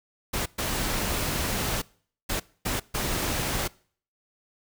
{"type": "noise bursts at uneven times", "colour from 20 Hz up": "pink", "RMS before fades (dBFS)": -28, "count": 5, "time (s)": [[0.33, 0.46], [0.58, 1.82], [2.29, 2.4], [2.65, 2.8], [2.94, 3.68]], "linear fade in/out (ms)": 10, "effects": ["noise-tail reverb RT60 0.5 s tail -23 dB re dry"]}